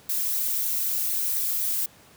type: noise with flanger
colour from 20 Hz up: violet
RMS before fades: -26 dBFS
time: 0.09-1.86 s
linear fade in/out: 5 ms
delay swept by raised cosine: 0.48 to 2.58 ms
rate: 3.9 Hz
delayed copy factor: +0.6
effects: pink hiss -53 dBFS RMS until 2.16 s + high-pass 80 Hz 12 dB/octave